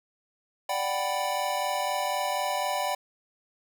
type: chord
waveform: square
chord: G major seventh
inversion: second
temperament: equal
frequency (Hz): 587.3 / 740 / 784 / 987.8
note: D5 / F#5 / G5 / B5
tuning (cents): 0 / 0 / 0 / 0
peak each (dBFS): -33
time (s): 0.69-2.95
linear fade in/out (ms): 5
effects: none